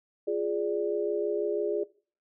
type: chord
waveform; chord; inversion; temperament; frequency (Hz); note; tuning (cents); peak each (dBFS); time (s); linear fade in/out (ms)
sine; D diminished; first; equal; 349.2 / 415.3 / 587.3; F4 / Ab4 / D5; 0 / 0 / 0; -32 / -28 / -33; 0.27-1.84; 10
effects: noise-tail reverb RT60 0.4 s tail -20 dB re dry